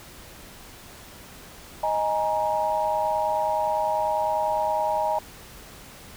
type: chord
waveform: sine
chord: D# suspended fourth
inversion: none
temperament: equal with one note detuned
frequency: 622.3 / 830.6 / 940.4 Hz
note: D#5 / G#5 / A#5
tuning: 0 / 0 / +15 cents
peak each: -26 dBFS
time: 1.83-5.19 s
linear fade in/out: 5 ms
effects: pink hiss -45 dBFS RMS until 6.16 s